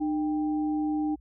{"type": "tone pair together", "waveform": "sine", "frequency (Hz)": [303.2, 790], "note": ["D#4", "G5"], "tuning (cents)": [-45, 13], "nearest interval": "octave + perfect fourth", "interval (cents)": 1658, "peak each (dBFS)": [-25, -36], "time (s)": [0, 1.16], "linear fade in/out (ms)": 20, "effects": ["added 60 Hz sine -51 dBFS peak until 1.2 s"]}